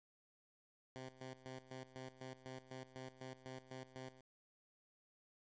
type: tone with tremolo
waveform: 10% pulse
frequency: 130 Hz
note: C3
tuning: 11 cents flat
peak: -40 dBFS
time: 0.96-4.21 s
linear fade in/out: 0 ms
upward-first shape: square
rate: 4 Hz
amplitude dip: 80%
effects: resampled to 16000 Hz + 11-bit